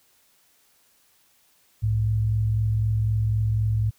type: tone pair together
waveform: sine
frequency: 64.25 / 108.2 Hz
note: C2 / A2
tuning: -31 / -29 cents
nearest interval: major sixth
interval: 902 cents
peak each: -29 / -20 dBFS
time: 1.82-3.91 s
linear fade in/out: 20 ms
effects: white hiss -62 dBFS RMS until 3.98 s